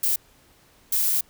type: noise bursts at uneven times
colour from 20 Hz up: violet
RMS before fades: -22 dBFS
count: 2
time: 0.03-0.16 / 0.92-1.21 s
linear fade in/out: 5 ms
effects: pink hiss -57 dBFS RMS until 1.29 s